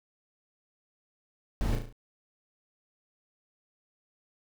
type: noise with echo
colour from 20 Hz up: brown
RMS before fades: -28 dBFS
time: 1.61-1.75 s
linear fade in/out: 0 ms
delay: 35 ms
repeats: 5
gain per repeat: -5 dB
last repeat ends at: 1.925 s
effects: none